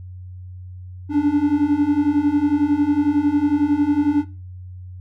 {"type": "beating tone pair", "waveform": "triangle", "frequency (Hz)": [284.8, 295.8], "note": ["C#4", "D4"], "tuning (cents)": [47, 13], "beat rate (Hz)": 11, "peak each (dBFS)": [-17, -14], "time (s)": [1.09, 4.25], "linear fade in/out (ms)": 50, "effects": ["noise-tail reverb RT60 0.3 s tail -18 dB re dry", "added 91 Hz sine -33 dBFS peak until 5 s"]}